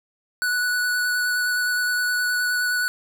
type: tone with vibrato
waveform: square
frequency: 1478 Hz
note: F#6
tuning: 2 cents flat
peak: -21 dBFS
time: 0.42-2.88 s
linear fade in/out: 0 ms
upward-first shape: square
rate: 9.6 Hz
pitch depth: 9 cents each way
effects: none